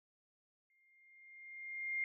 sine tone with exponential growth, 2117 Hz, C7, 20 cents sharp, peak -33 dBFS, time 0.7-2.04 s, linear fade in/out 1 ms, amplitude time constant 290 ms, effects none

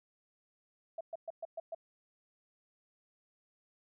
sine tone bursts, 659.3 Hz, E5, in tune, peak -37 dBFS, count 6, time 0.98-1.748 s, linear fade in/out 5 ms, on 28 ms, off 120 ms, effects none

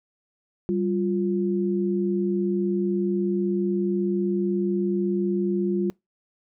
sine tone pair together, 194.7 / 350.9 Hz, G3 / F4, -12 / +8 cents, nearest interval minor seventh, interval 1020 cents, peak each -24 dBFS, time 0.69-5.9 s, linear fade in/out 0 ms, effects noise-tail reverb RT60 0.2 s tail -26 dB re dry

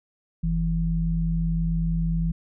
sine tone pair together, 46.25 / 164.81 Hz, F#1 / E3, 0 / 0 cents, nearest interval octave + minor seventh, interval 2200 cents, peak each -25 / -23 dBFS, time 0.43-2.32 s, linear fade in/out 10 ms, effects none

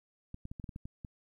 clicks, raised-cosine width 5 ms, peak -30 dBFS, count 9, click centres 0.344 / 0.454 / 0.515 / 0.598 / 0.642 / 0.692 / 0.761 / 0.855 / 1.048 s, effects 12-bit

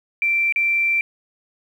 sine tone with dropouts, 2349 Hz, D7, in tune, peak -16 dBFS, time 0.22-1.01 s, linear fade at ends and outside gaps 1 ms, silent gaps 0.524-0.56 s, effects 8-bit

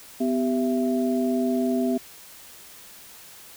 sine tone cluster, 250.9 / 390.6 / 666 Hz, B3 / G4 / E5, +28 / -6 / +18 cents, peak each -22 / -28 / -29 dBFS, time 0.2-1.98 s, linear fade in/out 10 ms, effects white hiss -46 dBFS RMS until 3.56 s

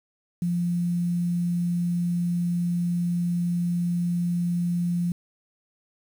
sine tone with quantisation, 174.1 Hz, F3, 5 cents flat, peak -22 dBFS, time 0.42-5.12 s, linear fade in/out 2 ms, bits 8, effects none

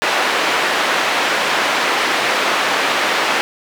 white band-pass noise, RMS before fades -17 dBFS, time 0.02-3.41 s, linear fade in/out 0 ms, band 360 to 2300 Hz, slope 12 dB/octave, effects none

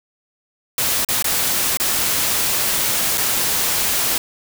white noise with dropouts, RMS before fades -19 dBFS, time 0.78-4.18 s, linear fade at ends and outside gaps 2 ms, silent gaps 1.048-1.087 / 1.225-1.243 / 1.772-1.799 / 3.175-3.179 s, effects none

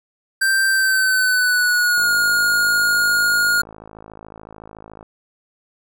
square tone with pitch glide, 1568 to 1429.6 Hz, G6 to F6, 0 to +40 cents, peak -15 dBFS, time 0.41-3.62 s, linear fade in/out 10 ms, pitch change -160 cents, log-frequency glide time 0.68-2.11 s
click train, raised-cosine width 1 ms, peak -24 dBFS, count 165, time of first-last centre 1.98-5.028 s, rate 53.8 Hz
effects none

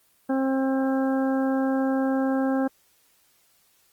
harmonic tone, 266.3 Hz, C4, 31 cents sharp, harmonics 1 / 2 / 3 / 4 / 5 / 6, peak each -22 / -28 / -32 / -40 / -39 / -38 dBFS, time 0.29-2.68 s, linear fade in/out 10 ms, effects white hiss -63 dBFS RMS until 3.92 s + Opus 24 kbps

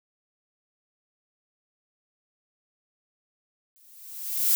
violet noise with exponential growth, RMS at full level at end -19 dBFS, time 3.76-4.55 s, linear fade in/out 0 ms, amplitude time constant 170 ms, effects none

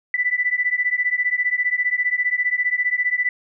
sine beating tone pair, 1975.5 / 1990.5 Hz, B6 / B6, 0 / +13 cents, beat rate 15 Hz, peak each -21 dBFS, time 0.14-3.29 s, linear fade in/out 2 ms, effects none

